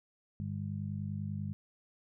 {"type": "harmonic tone", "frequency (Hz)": 50.1, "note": "G1", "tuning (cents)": 38, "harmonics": [2, 3, 4], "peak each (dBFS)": [-38, -40, -40], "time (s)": [0.4, 1.53], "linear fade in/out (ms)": 0, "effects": []}